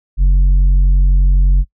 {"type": "tone with tanh clipping", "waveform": "sine", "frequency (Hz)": 45.94, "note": "F#1", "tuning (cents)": -12, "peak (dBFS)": -8, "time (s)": [0.17, 1.65], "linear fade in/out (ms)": 50, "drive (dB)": 5, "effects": ["noise-tail reverb RT60 0.1 s tail -24 dB re dry"]}